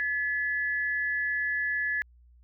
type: tone pair together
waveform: sine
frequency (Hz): 1713.2 / 1975.5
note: A6 / B6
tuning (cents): -47 / 0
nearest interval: major second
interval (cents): 247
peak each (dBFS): -27 / -33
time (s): 0-2.02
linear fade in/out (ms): 0
effects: added 60 Hz sine -54 dBFS peak until 2.43 s